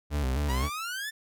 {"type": "tone with vibrato", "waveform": "40% pulse", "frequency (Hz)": 68.7, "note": "C#2", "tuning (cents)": -15, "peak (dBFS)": -25, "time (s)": [0.1, 0.7], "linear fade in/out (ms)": 50, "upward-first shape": "square", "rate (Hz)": 3.8, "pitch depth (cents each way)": 110}
{"type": "exponential sweep", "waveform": "sawtooth", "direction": "up", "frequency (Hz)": [932.3, 1795], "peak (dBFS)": -29, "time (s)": [0.48, 1.11], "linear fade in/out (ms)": 20}
{"effects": []}